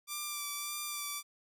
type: tone with vibrato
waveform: 5% pulse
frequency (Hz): 1174.7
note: D6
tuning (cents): 0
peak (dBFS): -25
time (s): 0.07-1.23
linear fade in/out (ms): 50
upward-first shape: sine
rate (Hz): 1.7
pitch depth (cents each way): 22
effects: none